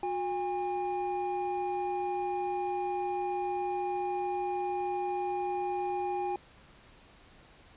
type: tone pair together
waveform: triangle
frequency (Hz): 361.4 / 811.3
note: F#4 / G#5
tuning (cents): -41 / -41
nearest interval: octave + major second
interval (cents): 1400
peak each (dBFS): -32 / -30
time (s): 0.03-6.36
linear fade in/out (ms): 2
effects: pink hiss -57 dBFS RMS until 7.76 s + resampled to 8000 Hz